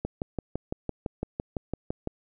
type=click train; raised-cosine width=2 ms; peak=-16 dBFS; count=13; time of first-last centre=0.05-2.074 s; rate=5.93 Hz; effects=none